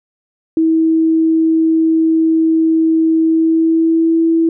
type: tone with pitch glide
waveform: sine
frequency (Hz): 322.7 to 328.5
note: E4 to E4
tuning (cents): -37 to -6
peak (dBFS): -9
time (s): 0.57-4.49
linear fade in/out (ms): 2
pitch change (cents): +31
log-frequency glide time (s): 3.22-4.2
effects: none